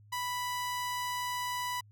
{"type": "tone", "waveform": "sawtooth", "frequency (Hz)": 987.8, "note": "B5", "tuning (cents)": 0, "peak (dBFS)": -29, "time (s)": [0.12, 1.81], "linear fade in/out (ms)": 10, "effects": ["added 104 Hz sine -55 dBFS peak until 1.91 s"]}